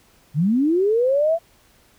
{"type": "linear sweep", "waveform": "sine", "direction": "up", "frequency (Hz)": [132.6, 682], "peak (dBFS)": -15, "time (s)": [0.34, 1.39], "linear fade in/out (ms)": 50, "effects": ["pink hiss -56 dBFS RMS until 1.98 s"]}